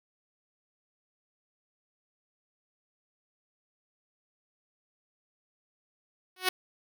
5% pulse tone with exponential growth, 370 Hz, F#4, in tune, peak -10 dBFS, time 6.36-6.49 s, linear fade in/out 5 ms, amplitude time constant 27 ms, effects none

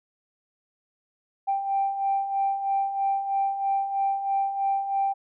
sine beating tone pair, 784 / 787.1 Hz, G5 / G5, 0 / +7 cents, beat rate 3.1 Hz, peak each -30 / -23 dBFS, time 1.47-5.14 s, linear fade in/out 20 ms, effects tanh soft clip ceiling -16 dBFS

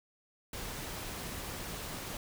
pink noise, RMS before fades -41 dBFS, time 0.53-2.17 s, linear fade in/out 2 ms, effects none

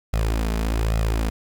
sawtooth tone with flanger, 55 Hz, A1, in tune, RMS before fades -22 dBFS, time 0.13-1.3 s, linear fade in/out 5 ms, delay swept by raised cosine 1.5 to 4.7 ms, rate 1.2 Hz, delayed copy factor +0.65, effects 8-bit

